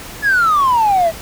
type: exponential sweep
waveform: triangle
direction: down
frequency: 1735 to 636 Hz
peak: -7 dBFS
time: 0.22-1.12 s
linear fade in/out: 50 ms
effects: tanh soft clip ceiling -6 dBFS + pink hiss -32 dBFS RMS until 1.21 s